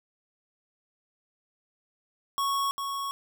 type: tone with echo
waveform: square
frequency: 1107 Hz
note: C#6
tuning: 3 cents flat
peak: -26 dBFS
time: 2.38-2.71 s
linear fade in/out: 0 ms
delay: 400 ms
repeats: 1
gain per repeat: -5 dB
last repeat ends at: 3.11 s
effects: none